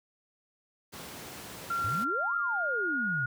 pink high-pass noise, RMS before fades -44 dBFS, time 0.92-2.05 s, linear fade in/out 20 ms, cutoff 110 Hz, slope 12 dB/octave
sine tone with pitch glide, 1376 to 1437.8 Hz, F6 to F6, -26 to +50 cents, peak -28 dBFS, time 1.7-3.26 s, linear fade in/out 5 ms, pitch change +76 cents, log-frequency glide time 2-3.05 s
sine exponential two-way sweep, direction up then down, 88.8 to 1375 to 120.4 Hz, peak -34 dBFS, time 1.84-3.26 s, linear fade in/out 5 ms, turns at 2.36 s
effects none

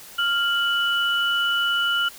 sine tone pair together, 1396.9 / 2960 Hz, F6 / F#7, 0 / 0 cents, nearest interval octave + minor second, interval 1300 cents, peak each -21 / -23 dBFS, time 0.18-2.09 s, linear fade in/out 10 ms, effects white hiss -43 dBFS RMS until 2.18 s

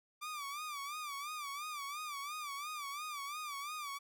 sawtooth tone with vibrato, 1174.7 Hz, D6, in tune, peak -37 dBFS, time 0.21-3.99 s, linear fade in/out 20 ms, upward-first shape sine, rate 2.9 Hz, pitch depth 100 cents each way, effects none

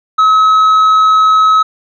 sine tone with tanh clipping, 1283 Hz, E6, 47 cents flat, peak -6 dBFS, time 0.18-1.63 s, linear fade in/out 10 ms, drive 4 dB, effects none

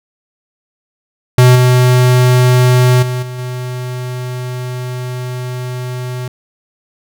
square tone with level steps, 125.5 Hz, B2, 28 cents sharp, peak -4 / -7 / -16 / -23 / -20 dBFS, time 1.38-6.28 s, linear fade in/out 2 ms, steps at 1.55 / 3.02 / 3.22 / 3.38 s, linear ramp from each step 10 ms, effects none

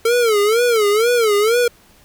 square tone with vibrato, 445.9 Hz, A4, 23 cents sharp, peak -13 dBFS, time 0.05-1.68 s, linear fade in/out 5 ms, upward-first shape sine, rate 2.1 Hz, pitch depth 160 cents each way, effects pink hiss -50 dBFS RMS until 2.04 s

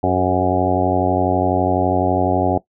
harmonic tone with a mistuned harmonic, 92 Hz, F#2, 9 cents flat, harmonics 1 / 2 / 3 / 4 / 5 / 6 / 7 / 8 / 9, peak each -23 / -25 / -21 / -22 / -25 / -24 / -23 / -20 / -25 dBFS, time 0.03-2.58 s, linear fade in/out 5 ms, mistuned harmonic 5, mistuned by -33 cents, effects noise-tail reverb RT60 0.1 s tail -18 dB re dry

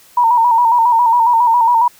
sine tone with vibrato, 940 Hz, A#5, 14 cents sharp, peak -8 dBFS, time 0.17-1.88 s, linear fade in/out 5 ms, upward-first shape square, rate 7.3 Hz, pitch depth 56 cents each way, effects white hiss -46 dBFS RMS until 1.99 s

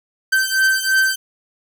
45% pulse beating tone pair, 1549 / 1552 Hz, G6 / G6, -21 / -18 cents, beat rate 3 Hz, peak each -17 / -18 dBFS, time 0.32-1.16 s, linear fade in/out 10 ms, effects none

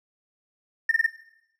triangle tone bursts, 1812 Hz, A#6, 50 cents flat, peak -13 dBFS, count 4, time 0.89-1.064 s, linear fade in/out 5 ms, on 24 ms, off 26 ms, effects noise-tail reverb RT60 0.8 s tail -19 dB re dry + tanh soft clip ceiling -14 dBFS

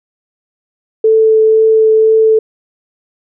sine tone with vibrato, 440 Hz, A4, in tune, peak -5 dBFS, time 1.04-2.39 s, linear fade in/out 5 ms, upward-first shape triangle, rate 2 Hz, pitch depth 9 cents each way, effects none

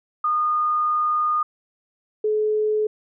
sine tone pair in turn, 1224 / 427.7 Hz, D#6 / A4, -29 / -49 cents, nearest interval octave + tritone, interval 1820 cents, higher first, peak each -18 dBFS, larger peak neither, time 0.24-1.43 / 2.24-2.87 s, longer first, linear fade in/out 5 ms, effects none

